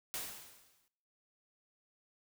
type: noise with exponential decay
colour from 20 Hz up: white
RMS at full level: -38 dBFS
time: 0.14-0.88 s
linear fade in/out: 0 ms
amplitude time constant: 160 ms
effects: noise-tail reverb RT60 0.9 s tail -23 dB re dry